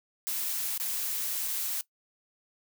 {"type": "noise with dropouts", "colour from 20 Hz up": "blue", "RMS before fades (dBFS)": -32, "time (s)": [0.27, 1.81], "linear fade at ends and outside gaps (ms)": 0, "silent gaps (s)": [[0.777, 0.799], [1.478, 1.482]], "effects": ["noise-tail reverb RT60 0.1 s tail -19 dB re dry"]}